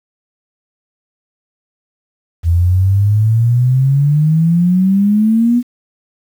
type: exponential sweep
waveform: sine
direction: up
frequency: 82.41 to 246.9 Hz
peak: -8 dBFS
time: 2.43-5.63 s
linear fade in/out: 50 ms
effects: 7-bit